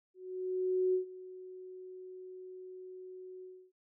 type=tone with ADSR envelope; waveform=sine; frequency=370 Hz; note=F#4; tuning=in tune; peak=-26 dBFS; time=0.14-3.72 s; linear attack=800 ms; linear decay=110 ms; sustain=-19 dB; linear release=290 ms; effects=none